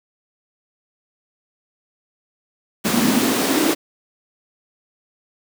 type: noise with high-pass filter sweep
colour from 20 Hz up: pink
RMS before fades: -18 dBFS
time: 2.84-3.75 s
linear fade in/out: 20 ms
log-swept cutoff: 210 to 320 Hz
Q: 5.8
effects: none